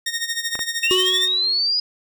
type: tone with tremolo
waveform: 15% pulse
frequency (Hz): 1851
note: A#6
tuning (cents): -13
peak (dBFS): -14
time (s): 0.06-1.28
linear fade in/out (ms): 5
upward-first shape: sine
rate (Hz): 13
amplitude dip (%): 75
type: clicks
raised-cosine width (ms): 0.5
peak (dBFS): -15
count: 2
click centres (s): 0.554 / 0.592
type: linear sweep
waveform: sine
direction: up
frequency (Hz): 2637 to 4978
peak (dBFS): -17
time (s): 0.83-1.8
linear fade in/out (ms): 5
type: tone with exponential decay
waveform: square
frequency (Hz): 370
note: F#4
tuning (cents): 0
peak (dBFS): -17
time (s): 0.91-1.74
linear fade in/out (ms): 0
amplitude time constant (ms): 180
effects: none